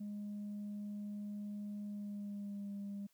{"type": "tone with pitch glide", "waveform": "sine", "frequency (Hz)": [206.3, 200.9], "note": ["G#3", "G3"], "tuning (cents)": [-11, 43], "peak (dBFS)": -39, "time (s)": [0, 3.07], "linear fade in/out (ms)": 10, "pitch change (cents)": -46, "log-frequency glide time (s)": [1.85, 2.71], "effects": ["tanh soft clip ceiling -39 dBFS", "white hiss -75 dBFS RMS until 3.13 s"]}